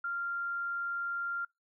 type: tone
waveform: sine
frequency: 1390 Hz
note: F6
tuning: 9 cents flat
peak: -32 dBFS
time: 0.04-1.45 s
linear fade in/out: 5 ms
effects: noise-tail reverb RT60 0.2 s tail -26 dB re dry